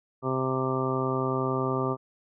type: harmonic tone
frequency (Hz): 130.81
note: C3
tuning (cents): 0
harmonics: 1 / 2 / 3 / 4 / 5 / 6 / 7 / 8 / 9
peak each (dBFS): -31 / -32 / -30 / -35 / -36 / -42 / -37 / -41 / -32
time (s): 0.22-1.97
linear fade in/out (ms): 50
effects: none